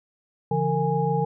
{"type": "tone cluster", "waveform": "sine", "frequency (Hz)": [142.6, 169.1, 456.2, 826], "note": ["C#3", "E3", "A#4", "G#5"], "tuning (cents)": [49, 44, -37, -10], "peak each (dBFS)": -26, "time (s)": [0.51, 1.25], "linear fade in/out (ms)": 5, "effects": []}